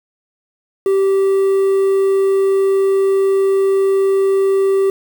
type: tone with quantisation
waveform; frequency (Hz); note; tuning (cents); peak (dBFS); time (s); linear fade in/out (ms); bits
triangle; 389.2; G4; -12; -9; 0.86-4.9; 2; 6
effects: none